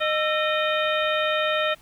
harmonic tone with a mistuned harmonic, 615 Hz, D#5, 20 cents flat, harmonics 1 / 2 / 3 / 4 / 5 / 6, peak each -24 / -27 / -29 / -30 / -31 / -32 dBFS, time 0-1.75 s, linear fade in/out 20 ms, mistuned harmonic 2, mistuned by +140 cents, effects pink hiss -54 dBFS RMS until 1.81 s

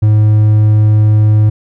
triangle tone, 106.8 Hz, G#2, 49 cents sharp, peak -3 dBFS, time 0.02-1.5 s, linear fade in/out 10 ms, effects none

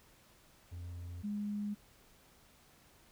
triangle / sine tone pair in turn, 87.31 / 206.5 Hz, F2 / G#3, 0 / -10 cents, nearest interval octave + minor third, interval 1490 cents, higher second, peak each -40 / -35 dBFS, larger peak second, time 0.71-1.23 / 1.23-1.75 s, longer neither, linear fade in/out 20 ms, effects pink hiss -64 dBFS RMS until 3.11 s

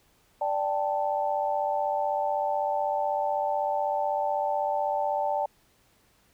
sine chord, D suspended fourth, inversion none, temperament equal, 587.3 / 784 / 880 Hz, D5 / G5 / A5, 0 / 0 / 0 cents, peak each -29 dBFS, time 0.41-5.46 s, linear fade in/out 5 ms, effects pink hiss -64 dBFS RMS until 6.33 s

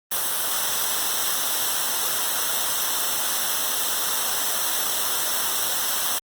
white noise with comb filter, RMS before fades -24 dBFS, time 0.11-6.19 s, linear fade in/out 10 ms, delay 0.43 ms, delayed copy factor -0.7, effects Opus 32 kbps

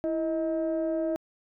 sine tone pair together, 330 / 631 Hz, E4 / D#5, +2 / +24 cents, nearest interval major seventh, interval 1122 cents, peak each -27 dBFS, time 0.04-1.16 s, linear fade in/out 0 ms, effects tanh soft clip ceiling -21 dBFS

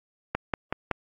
click train, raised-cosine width 0.5 ms, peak -10 dBFS, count 4, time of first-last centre 0.35-0.913 s, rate 5.33 Hz, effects AAC 64 kbps

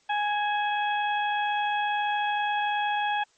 harmonic tone with a mistuned harmonic, 830 Hz, G#5, 1 cent flat, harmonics 1 / 2 / 3 / 4, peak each -25 / -31 / -35 / -37 dBFS, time 0.09-3.24 s, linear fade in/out 10 ms, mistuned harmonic 3, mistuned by +47 cents, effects white hiss -64 dBFS RMS until 3.37 s + MP3 32 kbps

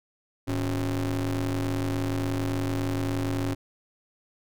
35% pulse ring-modulated tone, 86.9 Hz, F2, 8 cents flat, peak -21 dBFS, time 0.47-3.55 s, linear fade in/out 20 ms, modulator 192 Hz, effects none

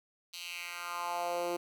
10% pulse tone with high-pass filter sweep, 174.3 Hz, F3, 3 cents flat, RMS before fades -37 dBFS, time 0.33-1.57 s, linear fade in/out 10 ms, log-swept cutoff 3700 to 360 Hz, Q 2.7, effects none

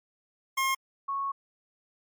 25% pulse / sine tone pair in turn, 1070 / 1103.3 Hz, C6 / C#6, +38 / -9 cents, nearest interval minor second, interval 53 cents, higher second, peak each -21 / -28 dBFS, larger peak first, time 0.57-0.75 / 1.08-1.32 s, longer second, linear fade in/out 10 ms, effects MP3 96 kbps

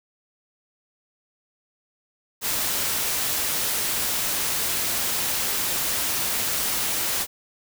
white noise, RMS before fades -25 dBFS, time 2.41-7.27 s, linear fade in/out 50 ms, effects none

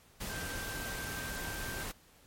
sine tone in noise, 1568 Hz, G6, in tune, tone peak -42 dBFS, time 0.29-1.84 s, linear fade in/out 10 ms, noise pink, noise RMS -40 dBFS, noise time 0.2-1.92 s, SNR -5 dB, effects pink hiss -62 dBFS RMS until 2.26 s + MP3 64 kbps

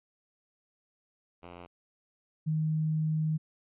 5% pulse / sine tone pair in turn, 87.5 / 156.31 Hz, F2 / D#3, +4 / +8 cents, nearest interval minor seventh, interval 1004 cents, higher second, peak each -34 / -26 dBFS, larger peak second, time 1.42-1.67 / 2.46-3.38 s, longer second, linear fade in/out 20 ms, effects resampled to 8000 Hz

